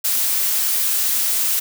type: noise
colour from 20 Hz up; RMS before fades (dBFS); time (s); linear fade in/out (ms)
blue; -19; 0.04-1.6; 10
effects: none